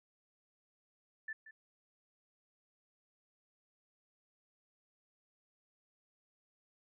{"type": "tone with echo", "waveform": "sine", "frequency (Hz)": 1760, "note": "A6", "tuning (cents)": 0, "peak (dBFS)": -39, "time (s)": [1.28, 1.33], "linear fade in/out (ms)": 5, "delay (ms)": 180, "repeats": 1, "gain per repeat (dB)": -13, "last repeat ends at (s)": 1.51, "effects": []}